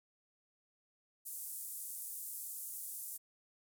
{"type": "band-pass noise", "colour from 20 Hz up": "pink", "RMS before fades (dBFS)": -45, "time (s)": [1.25, 3.18], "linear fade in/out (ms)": 20, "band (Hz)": [8900, 16000], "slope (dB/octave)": 24, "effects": []}